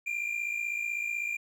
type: tone pair together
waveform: triangle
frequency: 2380 / 2436 Hz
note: D7 / D#7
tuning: +22 / -37 cents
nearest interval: unison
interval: 41 cents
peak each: -30 / -34 dBFS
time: 0.06-1.37 s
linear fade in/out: 10 ms
effects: none